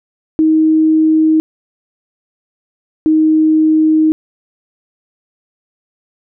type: tone pair in turn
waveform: sine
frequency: 315.1 / 313.3 Hz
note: D#4 / D#4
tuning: +22 / +12 cents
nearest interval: unison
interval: 10 cents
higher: first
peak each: -7 dBFS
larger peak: neither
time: 0.39-1.4 / 3.06-4.12 s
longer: second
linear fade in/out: 0 ms
effects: none